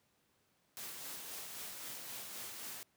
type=noise with tremolo; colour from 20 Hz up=white; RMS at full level=-45 dBFS; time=0.77-2.83 s; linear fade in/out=0 ms; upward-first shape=sine; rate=3.8 Hz; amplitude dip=30%; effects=pink hiss -75 dBFS RMS until 2.96 s + high-pass 100 Hz 12 dB/octave